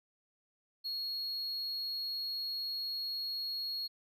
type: tone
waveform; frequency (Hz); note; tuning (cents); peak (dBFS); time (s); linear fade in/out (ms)
triangle; 4311; C#8; -49; -34; 0.84-3.88; 20
effects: none